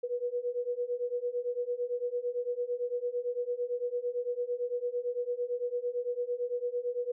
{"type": "beating tone pair", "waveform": "sine", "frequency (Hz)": [482.8, 491.7], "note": ["B4", "B4"], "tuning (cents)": [-39, -8], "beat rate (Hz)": 8.9, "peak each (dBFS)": [-34, -33], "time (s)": [0.03, 7.12], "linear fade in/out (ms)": 10, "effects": []}